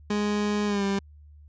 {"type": "tone with pitch glide", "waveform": "30% pulse", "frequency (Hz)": [207.7, 197.75], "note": ["G#3", "G3"], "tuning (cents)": [0, 15], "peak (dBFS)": -21, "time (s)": [0.1, 0.99], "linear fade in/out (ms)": 5, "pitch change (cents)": -85, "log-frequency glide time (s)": [0.66, 0.84], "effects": ["added 74 Hz sine -47 dBFS peak until 1.48 s", "resampled to 16000 Hz"]}